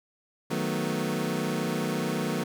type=chord; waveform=25% pulse; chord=B dominant seventh; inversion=first; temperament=equal; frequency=155.56 / 185 / 220 / 246.9 Hz; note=D#3 / F#3 / A3 / B3; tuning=0 / 0 / 0 / 0 cents; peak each=-29 dBFS; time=0.5-2.44 s; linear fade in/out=10 ms; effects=none